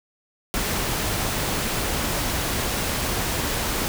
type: noise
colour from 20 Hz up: pink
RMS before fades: -25 dBFS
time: 0.54-3.88 s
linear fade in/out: 0 ms
effects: none